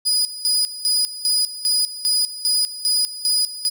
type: tone with tremolo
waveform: 30% pulse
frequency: 4944 Hz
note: D#8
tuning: 12 cents flat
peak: -13 dBFS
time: 0.05-3.7 s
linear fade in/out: 20 ms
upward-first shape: square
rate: 2.5 Hz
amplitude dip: 80%
effects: none